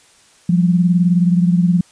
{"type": "beating tone pair", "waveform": "sine", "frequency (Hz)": [174.61, 193.61], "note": ["F3", "G3"], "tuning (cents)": [0, -21], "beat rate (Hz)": 19, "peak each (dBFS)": [-11, -18], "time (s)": [0.49, 1.81], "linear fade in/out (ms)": 5, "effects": ["white hiss -50 dBFS RMS until 1.91 s", "resampled to 22050 Hz"]}